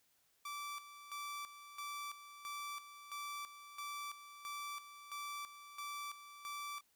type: tone with tremolo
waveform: sawtooth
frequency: 1163 Hz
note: D6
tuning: 17 cents flat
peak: -39 dBFS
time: 0.45-6.81 s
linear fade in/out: 5 ms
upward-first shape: square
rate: 1.5 Hz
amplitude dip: 70%
effects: white hiss -75 dBFS RMS until 6.95 s